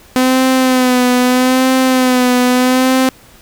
sawtooth tone with vibrato, 254.4 Hz, C4, 48 cents flat, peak -5 dBFS, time 0.16-3.09 s, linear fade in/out 0 ms, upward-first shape sine, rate 0.79 Hz, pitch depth 41 cents each way, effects pink hiss -43 dBFS RMS until 3.41 s

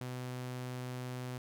sawtooth tone, 126 Hz, B2, 35 cents sharp, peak -35 dBFS, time 0.01-1.38 s, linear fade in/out 2 ms, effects none

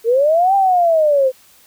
sine linear two-way sweep, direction up then down, 440 to 797 to 507 Hz, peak -10 dBFS, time 0.04-1.32 s, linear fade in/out 50 ms, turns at 0.55 s, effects white hiss -49 dBFS RMS until 1.66 s

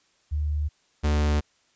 sine / 45% pulse tone pair in turn, 74.7 / 74.39 Hz, D2 / D2, +30 / +23 cents, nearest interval unison, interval 7 cents, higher first, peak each -23 / -20 dBFS, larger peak second, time 0.31-0.69 / 1.03-1.41 s, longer neither, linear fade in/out 20 ms, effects white hiss -65 dBFS RMS until 1.75 s + resampled to 16000 Hz

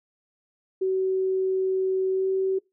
sine tone with pitch glide, 378.1 to 381.6 Hz, F#4 to G4, +38 to -47 cents, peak -21 dBFS, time 0.81-2.59 s, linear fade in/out 10 ms, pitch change +15 cents, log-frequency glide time 2.11-2.28 s, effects noise-tail reverb RT60 0.2 s tail -23 dB re dry

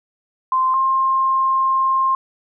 sine tone pair in turn, 1041 / 1060.4 Hz, C6 / C6, -9 / +23 cents, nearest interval unison, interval 32 cents, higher second, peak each -14 dBFS, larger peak neither, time 0.52-0.74 / 0.74-2.15 s, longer second, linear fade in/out 2 ms, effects none

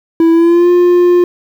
triangle tone with pitch glide, 329.8 to 353.5 Hz, E4 to F4, +1 to +21 cents, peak -3 dBFS, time 0.2-1.24 s, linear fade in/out 2 ms, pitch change +120 cents, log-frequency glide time 0.32-0.7 s, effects 7-bit

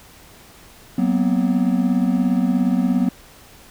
triangle tone cluster, 186.6 / 237.5 / 254.6 Hz, F#3 / A#3 / C4, +15 / +33 / -47 cents, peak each -18 dBFS, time 0.98-3.09 s, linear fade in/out 5 ms, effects pink hiss -46 dBFS RMS until 3.7 s

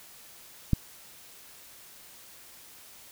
click, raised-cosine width 5 ms, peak -9 dBFS, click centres 0.733 s, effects white hiss -51 dBFS RMS until 3.11 s

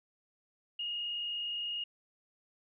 sine tone with frequency modulation, 2861 Hz, F7, 41 cents sharp, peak -34 dBFS, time 0.79-1.84 s, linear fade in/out 5 ms, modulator 38.9 Hz, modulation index 0.9, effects none

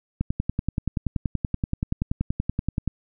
click train, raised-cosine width 5 ms, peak -11 dBFS, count 29, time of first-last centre 0.21-2.877 s, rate 10.5 Hz, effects none

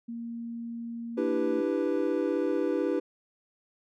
sine tone with pitch glide, 233.1 to 230 Hz, A#3 to A#3, 0 to -23 cents, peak -34 dBFS, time 0.08-1.61 s, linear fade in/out 10 ms, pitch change -23 cents, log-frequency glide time 1.27-1.44 s
triangle chord, E minor seventh, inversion third, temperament equal, 293.7 / 329.6 / 392 / 493.9 Hz, D4 / E4 / G4 / B4, 0 / 0 / 0 / 0 cents, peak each -29 dBFS, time 1.17-3 s, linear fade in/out 10 ms
effects none

